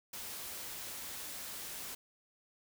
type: noise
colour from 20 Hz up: white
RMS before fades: -44 dBFS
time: 0.13-1.95 s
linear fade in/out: 5 ms
effects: none